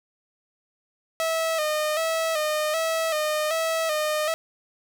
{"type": "tone with vibrato", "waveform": "sawtooth", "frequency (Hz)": 630, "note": "D#5", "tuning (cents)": 21, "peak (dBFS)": -19, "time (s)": [1.2, 4.34], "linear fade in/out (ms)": 0, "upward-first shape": "square", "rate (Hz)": 1.3, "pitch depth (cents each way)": 54, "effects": []}